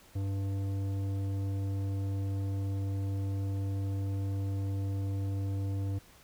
sine tone with tanh clipping, 98 Hz, G2, in tune, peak -32 dBFS, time 0.15-5.99 s, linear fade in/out 10 ms, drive 12 dB, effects pink hiss -58 dBFS RMS until 6.23 s

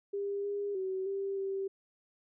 sine tone with pitch steps, 401.1 / 405.5 / 378.4 / 392.9 / 388.9 Hz, G4 / G#4 / F#4 / G4 / G4, +40 / -41 / +39 / +4 / -14 cents, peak -32 dBFS, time 0.13-1.68 s, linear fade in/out 10 ms, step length 310 ms, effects none

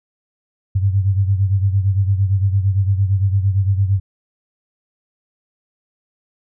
sine beating tone pair, 96.1 / 104.9 Hz, G2 / G#2, -34 / +18 cents, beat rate 8.8 Hz, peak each -14 / -20 dBFS, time 0.75-4 s, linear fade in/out 10 ms, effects none

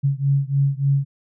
sine beating tone pair, 137.6 / 141 Hz, C#3 / C#3, -12 / +30 cents, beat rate 3.4 Hz, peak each -19 / -20 dBFS, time 0.03-1.05 s, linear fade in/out 20 ms, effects none

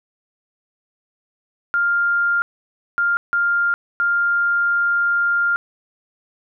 sine tone bursts at uneven times, 1400 Hz, F6, 4 cents sharp, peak -15 dBFS, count 4, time 1.74-2.42 / 2.98-3.17 / 3.33-3.74 / 4-5.56 s, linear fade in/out 0 ms, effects none

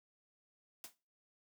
white noise with exponential decay, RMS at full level -44 dBFS, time 0.84-0.95 s, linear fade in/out 1 ms, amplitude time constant 23 ms, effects noise-tail reverb RT60 0.3 s tail -18 dB re dry + high-pass 150 Hz 12 dB/octave

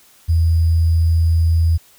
sine tone with sample-and-hold, 82.41 Hz, E2, in tune, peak -11 dBFS, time 0.28-1.78 s, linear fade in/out 20 ms, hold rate 4900 Hz, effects white hiss -50 dBFS RMS until 1.98 s

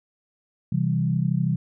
sine chord, C major, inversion none, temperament equal with one note detuned, 130.81 / 164.24 / 196 Hz, C3 / E3 / G3, 0 / -6 / 0 cents, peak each -24 / -23 / -27 dBFS, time 0.72-1.56 s, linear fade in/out 5 ms, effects none

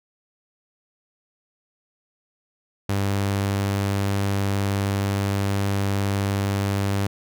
sawtooth tone, 99.3 Hz, G2, 23 cents sharp, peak -17 dBFS, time 2.89-7.07 s, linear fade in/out 5 ms, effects none

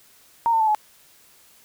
sine tone with pitch steps, 926 / 900.2 / 875 / 850.6 Hz, A#5 / A5 / A5 / G#5, -12 / +39 / -10 / +41 cents, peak -16 dBFS, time 0.46-0.748 s, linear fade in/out 0 ms, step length 72 ms, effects white hiss -54 dBFS RMS until 1.64 s

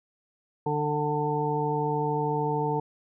harmonic tone, 148.9 Hz, D3, 24 cents sharp, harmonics 1 / 2 / 3 / 5 / 6, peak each -30 / -34 / -29 / -35 / -29 dBFS, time 0.66-2.8 s, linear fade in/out 5 ms, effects none

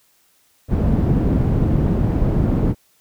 white low-pass noise, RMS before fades -17 dBFS, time 0.68-2.75 s, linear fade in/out 50 ms, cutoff 190 Hz, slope 12 dB/octave, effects white hiss -59 dBFS RMS until 3 s

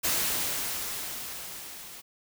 white noise with level ramp, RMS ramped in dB -26 to -45 dBFS, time 0.03-2.02 s, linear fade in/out 20 ms, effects none

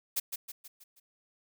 blue noise with echo, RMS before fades -30 dBFS, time 0.16-0.2 s, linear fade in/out 10 ms, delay 160 ms, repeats 5, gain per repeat -6 dB, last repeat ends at 1 s, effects none

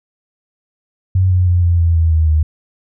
sine tone with pitch steps, 93.3 / 90.85 / 88.47 / 86.15 / 83.89 / 81.69 / 79.55 / 77.46 Hz, F#2 / F#2 / F2 / F2 / E2 / E2 / D#2 / D#2, +15 / -31 / +23 / -23 / +31 / -15 / +39 / -7 cents, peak -9 dBFS, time 1.15-2.43 s, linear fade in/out 5 ms, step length 160 ms, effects none

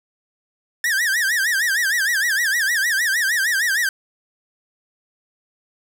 45% pulse tone with vibrato, 1738 Hz, A6, 22 cents flat, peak -17 dBFS, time 0.84-3.89 s, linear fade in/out 2 ms, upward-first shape sine, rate 6.5 Hz, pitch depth 200 cents each way, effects none

